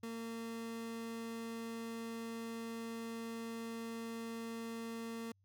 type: tone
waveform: 30% pulse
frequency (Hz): 228.6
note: A#3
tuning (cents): -34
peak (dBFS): -39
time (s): 0.03-5.32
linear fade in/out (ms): 5
effects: added 97 Hz sine -70 dBFS peak until 5.44 s